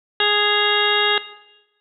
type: harmonic tone with a mistuned harmonic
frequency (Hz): 415.3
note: G#4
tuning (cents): 0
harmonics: 1 / 2 / 3 / 4 / 5 / 7 / 8 / 9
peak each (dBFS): -23 / -25 / -26 / -21 / -27 / -21 / -24 / -22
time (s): 0.2-1.18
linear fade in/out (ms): 2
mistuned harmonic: 7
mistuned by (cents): -58
effects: noise-tail reverb RT60 1.0 s tail -17 dB re dry